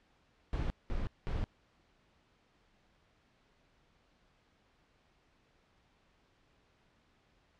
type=noise bursts; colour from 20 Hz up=brown; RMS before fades=-34 dBFS; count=3; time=0.53-1.44 s; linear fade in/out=0 ms; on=170 ms; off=200 ms; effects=pink hiss -70 dBFS RMS until 7.59 s + low-pass 4000 Hz 12 dB/octave